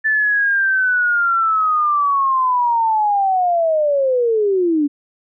sine linear sweep, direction down, 1760 to 280.5 Hz, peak -13 dBFS, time 0.04-4.88 s, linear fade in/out 20 ms, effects none

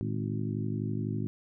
harmonic tone with a mistuned harmonic, 51.91 Hz, G#1, in tune, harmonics 2 / 3 / 4 / 5 / 6 / 7, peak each -33 / -37 / -36 / -38 / -41 / -42 dBFS, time 0.01-1.27 s, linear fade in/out 0 ms, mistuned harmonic 2, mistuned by +120 cents, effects none

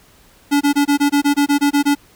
square tone bursts, 286.5 Hz, D4, 43 cents flat, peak -12 dBFS, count 12, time 0.51-1.952 s, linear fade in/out 20 ms, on 100 ms, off 22 ms, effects pink hiss -50 dBFS RMS until 2.15 s

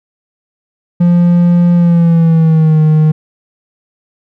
triangle tone with pitch glide, 174.1 to 155.11 Hz, F3 to D#3, -5 to -5 cents, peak -3 dBFS, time 1-3.12 s, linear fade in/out 10 ms, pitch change -200 cents, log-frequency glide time 1.74-2.81 s, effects none

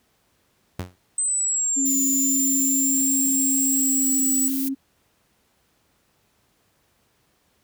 sawtooth tone with exponential decay, 90.2 Hz, F#2, 44 cents flat, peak -20 dBFS, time 0.79-0.96 s, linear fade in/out 5 ms, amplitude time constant 36 ms
sine linear two-way sweep, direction down then up, 8210 to 7050 to 7890 Hz, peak -20 dBFS, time 1.18-4.48 s, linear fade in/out 2 ms, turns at 1.98 s
sine tone, 270 Hz, C#4, 45 cents flat, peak -23 dBFS, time 1.76-4.75 s, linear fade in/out 20 ms
violet noise, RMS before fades -29 dBFS, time 1.85-4.69 s, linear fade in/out 10 ms
effects pink hiss -65 dBFS RMS until 7.63 s + high-pass 60 Hz 12 dB/octave

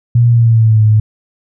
sine tone with pitch glide, 119 to 107.87 Hz, A#2 to A2, +36 to -34 cents, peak -5 dBFS, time 0.15-1 s, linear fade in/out 5 ms, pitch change -170 cents, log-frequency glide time 0.29-0.83 s, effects none

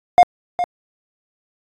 triangle tone with echo, 711 Hz, F5, 31 cents sharp, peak -3 dBFS, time 0.18-0.23 s, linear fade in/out 0 ms, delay 410 ms, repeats 1, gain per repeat -11 dB, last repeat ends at 0.64 s, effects AAC 32 kbps

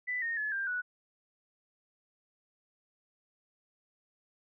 sine tone with pitch steps, 1990 / 1846 / 1712.5 / 1588.6 / 1473.7 Hz, B6 / A#6 / A6 / G6 / F#6, +13 / -17 / -47 / +23 / -7 cents, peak -31 dBFS, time 0.07-0.82 s, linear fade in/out 20 ms, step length 150 ms, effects none

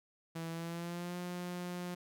sawtooth tone with pitch glide, 164.81 to 177.66 Hz, E3 to F3, 0 to +30 cents, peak -35 dBFS, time 0.35-1.95 s, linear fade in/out 10 ms, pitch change +130 cents, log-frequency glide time 0.5-1.17 s, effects none

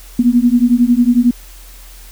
sine beating tone pair, 236.6 / 247.6 Hz, A#3 / B3, +26 / +5 cents, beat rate 11 Hz, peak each -11 dBFS, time 0.19-1.31 s, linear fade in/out 5 ms, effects added 42 Hz sine -35 dBFS peak until 2.11 s + white hiss -41 dBFS RMS until 2.11 s

